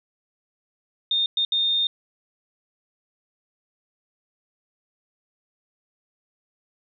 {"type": "tone bursts at uneven times", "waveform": "sine", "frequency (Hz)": 3651, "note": "A#7", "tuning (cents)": -37, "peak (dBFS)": -19, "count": 3, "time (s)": [[1.11, 1.26], [1.37, 1.45], [1.52, 1.87]], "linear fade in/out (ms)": 2, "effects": []}